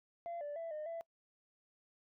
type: tone with pitch steps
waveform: sine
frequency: 684 / 584 / 664 / 610 / 667 Hz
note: F5 / D5 / E5 / D#5 / E5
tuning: -36 / -10 / +12 / -34 / +20 cents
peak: -38 dBFS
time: 0.26-1.01 s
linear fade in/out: 0 ms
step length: 150 ms
effects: noise-tail reverb RT60 0.1 s tail -26 dB re dry + tanh soft clip ceiling -38 dBFS